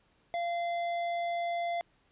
sine tone with tanh clipping, 689 Hz, F5, 24 cents flat, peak -32 dBFS, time 0.34-1.81 s, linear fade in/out 0 ms, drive 13 dB, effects pink hiss -69 dBFS RMS until 2.11 s + resampled to 8000 Hz

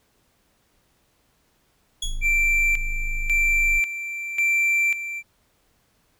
25% pulse tone with exponential decay, 3353 Hz, G#7, 16 cents sharp, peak -20 dBFS, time 2.02-2.27 s, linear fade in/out 5 ms, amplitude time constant 54 ms
triangle tone, 26.54 Hz, G#0, 38 cents sharp, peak -22 dBFS, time 2.03-3.8 s, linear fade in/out 20 ms
triangle tone with tremolo, 2349 Hz, D7, in tune, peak -16 dBFS, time 2.21-5.23 s, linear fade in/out 50 ms, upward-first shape square, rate 0.92 Hz, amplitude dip 70%
effects pink hiss -65 dBFS RMS until 6.19 s

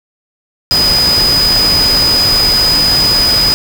sine tone in noise, 4978 Hz, D#8, in tune, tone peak -8 dBFS, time 0.71-3.54 s, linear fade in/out 0 ms, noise pink, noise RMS -17 dBFS, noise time 0.71-3.54 s, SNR +6 dB, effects none

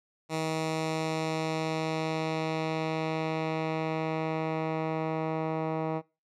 10% pulse tone with low-pass filter sweep, 159.1 Hz, D#3, 39 cents sharp, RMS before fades -31 dBFS, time 0.29-6.02 s, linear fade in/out 50 ms, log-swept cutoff 8500 to 1300 Hz, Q 0.85, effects noise-tail reverb RT60 0.3 s tail -23 dB re dry

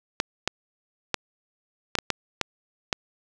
clicks, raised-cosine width 0.2 ms, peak -5 dBFS, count 8, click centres 0.201 / 0.476 / 1.143 / 1.953 / 1.987 / 2.103 / 2.413 / 2.928 s, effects none

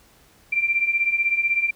sine beating tone pair, 2349 / 2365 Hz, D7 / D7, 0 / +12 cents, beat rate 16 Hz, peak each -24 / -20 dBFS, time 0.52-1.71 s, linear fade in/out 10 ms, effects pink hiss -55 dBFS RMS until 1.75 s

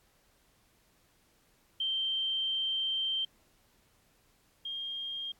sine tone pair in turn, 3136 / 3219 Hz, G7 / G7, 0 / +45 cents, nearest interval unison, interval 45 cents, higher second, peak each -29 / -35 dBFS, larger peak first, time 1.8-3.25 / 4.65-5.32 s, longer first, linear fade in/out 5 ms, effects pink hiss -68 dBFS RMS until 5.39 s + AAC 64 kbps

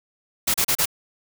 white noise bursts, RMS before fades -20 dBFS, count 4, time 0.47-0.857 s, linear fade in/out 10 ms, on 72 ms, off 33 ms, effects none

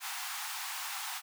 pink high-pass noise, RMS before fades -39 dBFS, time 0-1.22 s, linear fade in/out 50 ms, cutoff 750 Hz, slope 96 dB/octave, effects none

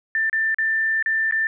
sine tone with dropouts, 1781 Hz, A6, 21 cents sharp, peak -18 dBFS, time 0.15-1.47 s, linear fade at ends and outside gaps 1 ms, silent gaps 0.297-0.329 / 0.545-0.585 / 1.026-1.06 / 1.311-1.323 s, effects none

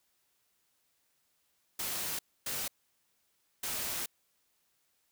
white noise bursts at uneven times, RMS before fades -36 dBFS, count 3, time 1.79-2.19 / 2.46-2.68 / 3.63-4.06 s, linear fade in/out 5 ms, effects white hiss -75 dBFS RMS until 5.11 s

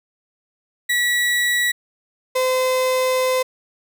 35% pulse tone pair in turn, 1939 / 513.6 Hz, B6 / C5, -32 / -32 cents, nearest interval octave + major seventh, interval 2300 cents, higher first, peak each -15 dBFS, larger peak neither, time 0.89-1.72 / 2.35-3.43 s, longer second, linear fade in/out 10 ms, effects none

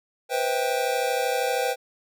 square chord, C major seventh, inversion third, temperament just, 490.5 / 523.3 / 654.1 / 784.9 Hz, B4 / C5 / E5 / G5, -12 / 0 / -14 / +2 cents, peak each -28 / -29 / -34 / -28 dBFS, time 0.29-1.76 s, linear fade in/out 50 ms, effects none

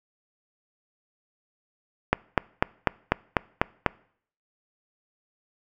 click train, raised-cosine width 0.5 ms, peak -3 dBFS, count 8, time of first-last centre 2.13-3.863 s, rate 4.04 Hz, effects noise-tail reverb RT60 0.6 s tail -24 dB re dry

